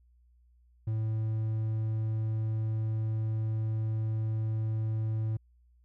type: tone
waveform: triangle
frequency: 110 Hz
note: A2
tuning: in tune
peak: -26 dBFS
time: 0.87-5.37 s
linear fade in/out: 5 ms
effects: added 60 Hz sine -60 dBFS peak until 5.84 s